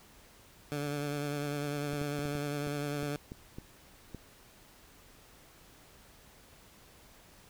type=tone with vibrato; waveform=15% pulse; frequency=145.2 Hz; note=D3; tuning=19 cents flat; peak=-27 dBFS; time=0.72-3.16 s; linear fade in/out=0 ms; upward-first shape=sine; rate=10 Hz; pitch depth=29 cents each way
type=clicks; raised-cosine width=3 ms; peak=-29 dBFS; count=10; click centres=1.934 / 2.015 / 2.191 / 2.255 / 2.353 / 2.671 / 3.03 / 3.319 / 3.585 / 4.147 s
effects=pink hiss -58 dBFS RMS until 7.49 s